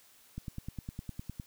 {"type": "click train", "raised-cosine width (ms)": 5, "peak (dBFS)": -26, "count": 11, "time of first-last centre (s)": [0.38, 1.398], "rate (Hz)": 9.82, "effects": ["white hiss -61 dBFS RMS until 1.46 s"]}